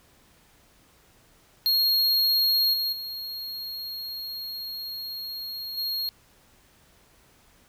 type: tone with level steps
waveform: square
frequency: 4271 Hz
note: C8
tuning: 35 cents sharp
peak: -20 / -25 / -33 / -27 dBFS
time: 1.66-6.09 s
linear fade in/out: 0 ms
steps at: 2.73 / 2.92 / 5.77 s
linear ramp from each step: 10 ms
effects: pink hiss -59 dBFS RMS until 7.68 s